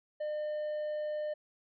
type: tone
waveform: triangle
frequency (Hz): 604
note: D5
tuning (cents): +48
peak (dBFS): -31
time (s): 0.2-1.34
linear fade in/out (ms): 10
effects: resampled to 11025 Hz